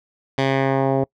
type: tone with low-pass filter sweep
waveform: 10% pulse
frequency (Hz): 135.1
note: C#3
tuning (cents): -44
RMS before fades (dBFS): -19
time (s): 0.38-1.04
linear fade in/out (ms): 2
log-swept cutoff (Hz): 3900 to 580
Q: 1.2
effects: noise-tail reverb RT60 0.1 s tail -25 dB re dry